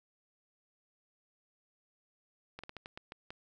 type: slowing click train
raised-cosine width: 0.3 ms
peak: -28 dBFS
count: 8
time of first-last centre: 2.59-3.305 s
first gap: 46 ms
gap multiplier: 1.26
effects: none